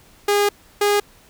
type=tone pair in turn; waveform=sawtooth; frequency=408.9 / 410.5 Hz; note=G#4 / G#4; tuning=-27 / -20 cents; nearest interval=unison; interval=7 cents; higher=second; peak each=-11 dBFS; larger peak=neither; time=0.28-0.49 / 0.81-1 s; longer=first; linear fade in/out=5 ms; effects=pink hiss -51 dBFS RMS until 1.29 s